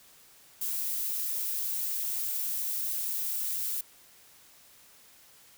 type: noise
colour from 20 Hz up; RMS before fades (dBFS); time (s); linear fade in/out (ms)
violet; -32; 0.61-3.81; 5
effects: white hiss -57 dBFS RMS until 5.57 s